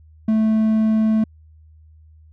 triangle tone, 218.9 Hz, A3, 9 cents flat, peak -12 dBFS, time 0.28-1.24 s, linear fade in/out 5 ms, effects added 78 Hz sine -45 dBFS peak until 2.32 s

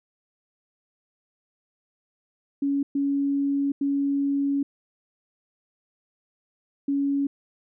sine tone bursts at uneven times, 280 Hz, C#4, 18 cents sharp, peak -21 dBFS, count 4, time 2.62-2.83 / 2.95-3.72 / 3.81-4.63 / 6.88-7.27 s, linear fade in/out 5 ms, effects none

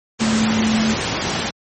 sine tone in noise, 220 Hz, A3, in tune, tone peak -15 dBFS, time 0.2-0.95 s, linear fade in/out 20 ms, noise pink, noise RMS -21 dBFS, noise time 0.19-1.51 s, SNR +3 dB, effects high-pass 100 Hz 12 dB/octave + MP3 32 kbps

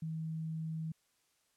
sine tone, 160 Hz, D#3, 49 cents sharp, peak -36 dBFS, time 0.02-0.92 s, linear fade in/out 5 ms, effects white hiss -75 dBFS RMS until 1.56 s + low-pass 11000 Hz 12 dB/octave

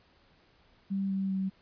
sine tone with pitch steps, 195.2 / 193.18 / 191.18 Hz, G3 / G3 / G3, -7 / -25 / -43 cents, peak -28 dBFS, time 0.9-1.5 s, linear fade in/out 20 ms, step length 200 ms, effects pink hiss -64 dBFS RMS until 1.61 s + resampled to 11025 Hz

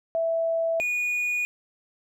sine / triangle tone pair in turn, 659.3 / 2455 Hz, E5 / D#7, 0 / -24 cents, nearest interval octave + major seventh, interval 2276 cents, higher second, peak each -22 dBFS, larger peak neither, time 0.15-0.8 / 0.8-1.45 s, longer neither, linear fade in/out 0 ms, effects none

